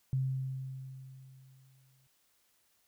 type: tone with exponential decay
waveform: sine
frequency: 132 Hz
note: C3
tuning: 16 cents sharp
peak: -27 dBFS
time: 0.13-2.07 s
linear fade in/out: 0 ms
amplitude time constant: 420 ms
effects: white hiss -72 dBFS RMS until 2.87 s